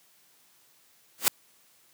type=noise with exponential growth; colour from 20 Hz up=white; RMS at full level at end=-17 dBFS; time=1.18-1.28 s; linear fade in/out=0 ms; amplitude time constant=21 ms; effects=white hiss -62 dBFS RMS until 1.93 s + high-pass 100 Hz 12 dB/octave